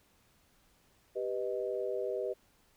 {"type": "chord", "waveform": "sine", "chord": "G augmented", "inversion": "none", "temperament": "equal", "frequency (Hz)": [392, 493.9, 622.3], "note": ["G4", "B4", "D#5"], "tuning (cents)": [0, 0, 0], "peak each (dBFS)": [-36, -36, -38], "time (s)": [1.15, 2.34], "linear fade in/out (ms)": 20, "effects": ["pink hiss -68 dBFS RMS until 2.76 s"]}